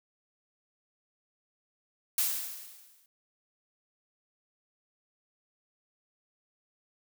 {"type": "noise with exponential decay", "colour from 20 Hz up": "blue", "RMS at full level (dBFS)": -26, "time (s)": [2.18, 3.06], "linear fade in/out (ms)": 2, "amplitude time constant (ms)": 190, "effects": []}